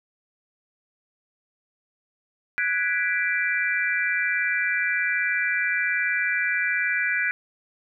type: chord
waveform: sine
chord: G# half-diminished seventh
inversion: third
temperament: equal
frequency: 1480 / 1661.2 / 1975.5 / 2349 Hz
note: F#6 / G#6 / B6 / D7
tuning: 0 / 0 / 0 / 0 cents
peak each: -27 dBFS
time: 2.58-7.31 s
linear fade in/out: 0 ms
effects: none